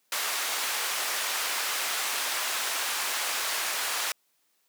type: band-pass noise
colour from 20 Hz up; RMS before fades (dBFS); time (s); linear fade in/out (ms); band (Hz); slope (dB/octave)
pink; -30; 0.12-4.12; 2; 1000 to 16000; 12
effects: white hiss -71 dBFS RMS until 4.68 s + high-pass 200 Hz 12 dB/octave